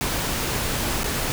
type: noise with dropouts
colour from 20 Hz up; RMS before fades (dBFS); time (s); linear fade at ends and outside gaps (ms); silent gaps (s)
pink; -25; 0.01-1.32; 0; 1.033-1.042
effects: none